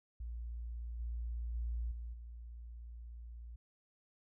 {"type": "tone with level steps", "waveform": "sine", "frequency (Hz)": 58.27, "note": "A#1", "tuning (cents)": 0, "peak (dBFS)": [-40, -37, -35, -41, -46], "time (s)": [0.2, 3.56], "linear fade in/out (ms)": 5, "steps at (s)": [0.99, 1.54, 1.91, 2.13], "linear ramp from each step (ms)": 10, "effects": []}